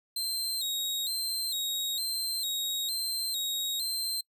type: tone with vibrato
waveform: sawtooth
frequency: 3951 Hz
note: B7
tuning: in tune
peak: -27 dBFS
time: 0.16-4.21 s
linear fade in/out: 5 ms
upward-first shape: square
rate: 1.1 Hz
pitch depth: 77 cents each way
effects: noise-tail reverb RT60 0.1 s tail -25 dB re dry